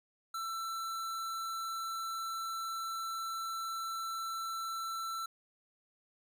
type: tone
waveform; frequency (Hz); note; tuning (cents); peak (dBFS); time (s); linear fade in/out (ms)
square; 1337; E6; +24; -37; 0.34-5.26; 5
effects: none